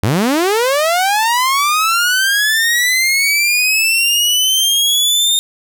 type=linear sweep; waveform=sawtooth; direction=up; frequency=87.31 to 3666 Hz; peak=-8 dBFS; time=0.03-5.39 s; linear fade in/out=0 ms; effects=none